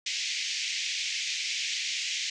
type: band-pass noise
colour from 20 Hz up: pink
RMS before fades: -32 dBFS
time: 0.06-2.3 s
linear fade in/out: 5 ms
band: 2100 to 6800 Hz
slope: 48 dB/octave
effects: none